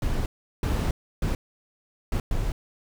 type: noise bursts at uneven times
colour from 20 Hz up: brown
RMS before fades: -25 dBFS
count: 5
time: 0.02-0.26 / 0.63-0.91 / 1.22-1.35 / 2.12-2.2 / 2.31-2.52 s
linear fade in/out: 2 ms
effects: none